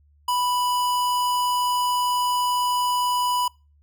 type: tone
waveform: square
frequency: 987.8 Hz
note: B5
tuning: in tune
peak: -21 dBFS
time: 0.28-3.48 s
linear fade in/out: 5 ms
effects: noise-tail reverb RT60 0.3 s tail -25 dB re dry + added 73 Hz sine -55 dBFS peak until 3.82 s